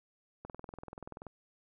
click train, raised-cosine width 1 ms, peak -30 dBFS, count 18, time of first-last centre 0.45-1.267 s, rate 20.8 Hz, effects none

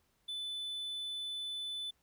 triangle tone, 3500 Hz, A7, 10 cents flat, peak -36 dBFS, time 0.28-1.91 s, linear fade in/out 10 ms, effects pink hiss -75 dBFS RMS until 2.02 s

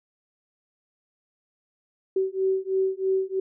sine beating tone pair, 379.9 / 383 Hz, F#4 / G4, +46 / -40 cents, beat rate 3.1 Hz, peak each -25 dBFS, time 2.16-3.4 s, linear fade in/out 5 ms, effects none

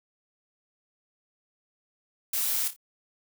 blue noise with echo, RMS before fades -28 dBFS, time 2.33-2.68 s, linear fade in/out 5 ms, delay 28 ms, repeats 3, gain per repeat -9 dB, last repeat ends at 2.764 s, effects none

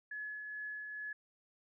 sine tone with tremolo, 1702 Hz, G#6, 42 cents sharp, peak -39 dBFS, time 0.11-1.13 s, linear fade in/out 5 ms, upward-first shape triangle, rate 2.3 Hz, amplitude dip 35%, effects none

